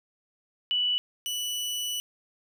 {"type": "tone pair in turn", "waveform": ["sine", "sawtooth"], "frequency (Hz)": [2960, 2960], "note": ["F#7", "F#7"], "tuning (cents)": [0, 0], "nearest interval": "unison", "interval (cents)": 0, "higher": "neither", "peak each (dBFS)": [-23, -26], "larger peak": "first", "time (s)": [[0.71, 0.98], [1.26, 2]], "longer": "second", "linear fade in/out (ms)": 0, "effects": []}